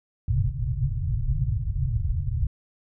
white low-pass noise, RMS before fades -25 dBFS, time 0.28-2.47 s, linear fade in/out 2 ms, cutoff 140 Hz, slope 96 dB/octave, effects none

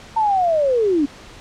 sine linear sweep, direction down, 908 to 270.4 Hz, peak -14 dBFS, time 0.16-1.06 s, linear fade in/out 10 ms, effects pink hiss -41 dBFS RMS until 1.4 s + low-pass 6000 Hz 12 dB/octave

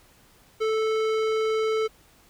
sine tone with tanh clipping, 438.9 Hz, A4, 4 cents flat, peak -24 dBFS, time 0.6-1.88 s, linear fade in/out 20 ms, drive 18 dB, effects pink hiss -57 dBFS RMS until 2.29 s

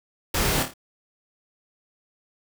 pink noise with echo, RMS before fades -24 dBFS, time 0.34-0.63 s, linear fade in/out 5 ms, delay 27 ms, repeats 4, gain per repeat -6 dB, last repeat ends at 0.738 s, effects none

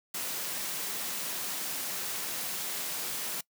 white high-pass noise, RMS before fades -35 dBFS, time 0.14-3.41 s, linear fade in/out 5 ms, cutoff 130 Hz, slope 96 dB/octave, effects noise-tail reverb RT60 0.1 s tail -23 dB re dry

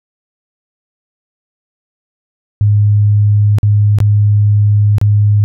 sine tone with dropouts, 103.83 Hz, G#2, in tune, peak -6 dBFS, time 2.61-5.44 s, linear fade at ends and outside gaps 0 ms, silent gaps 3.585-3.631 / 3.986-4.003 / 4.983-5.014 s, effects none

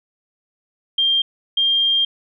sine tone pair in turn, 3190 / 3201 Hz, G7 / G7, +30 / +36 cents, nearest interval unison, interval 6 cents, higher second, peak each -14 dBFS, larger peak neither, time 0.98-1.22 / 1.57-2.05 s, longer second, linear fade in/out 5 ms, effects none

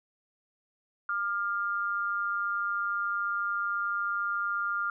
sine tone pair together, 1205.4 / 1396.9 Hz, D6 / F6, +45 / 0 cents, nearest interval minor third, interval 255 cents, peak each -33 / -29 dBFS, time 1.09-4.9 s, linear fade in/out 2 ms, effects none

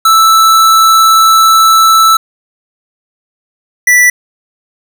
square tone pair in turn, 1318.5 / 1968.1 Hz, E6 / B6, 0 / -7 cents, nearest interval perfect fifth, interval 693 cents, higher second, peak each -4 dBFS, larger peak neither, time 0.05-2.17 / 3.87-4.1 s, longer first, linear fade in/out 5 ms, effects none

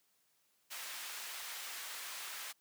pink high-pass noise, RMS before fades -45 dBFS, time 0.7-2.53 s, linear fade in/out 20 ms, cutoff 1300 Hz, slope 12 dB/octave, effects white hiss -75 dBFS RMS until 2.6 s + high-pass 100 Hz 12 dB/octave

